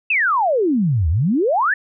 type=exponential two-way sweep; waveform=sine; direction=down then up; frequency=2733 to 73.42 to 1849 Hz; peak=-14 dBFS; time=0.1-1.74 s; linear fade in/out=5 ms; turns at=1.09 s; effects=none